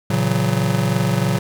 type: chord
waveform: square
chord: F# dominant seventh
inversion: first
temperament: just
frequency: 115.62 / 138.75 / 166.5 / 185 Hz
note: A#2 / C#3 / E3 / F#3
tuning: -14 / +2 / +18 / 0 cents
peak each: -22 / -22 / -26 / -22 dBFS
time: 0.1-1.39 s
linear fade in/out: 5 ms
effects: none